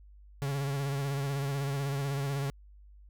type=tone with vibrato; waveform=45% pulse; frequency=139.2 Hz; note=C#3; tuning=8 cents sharp; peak=-30 dBFS; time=0.42-2.5 s; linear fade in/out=0 ms; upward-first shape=sine; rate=16 Hz; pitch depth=42 cents each way; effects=added 50 Hz sine -51 dBFS peak until 3.09 s